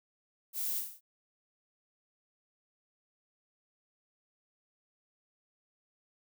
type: noise with echo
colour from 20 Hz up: violet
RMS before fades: -36 dBFS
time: 0.53-0.83 s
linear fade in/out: 50 ms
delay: 36 ms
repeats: 5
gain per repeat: -4 dB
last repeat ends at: 1.01 s
effects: none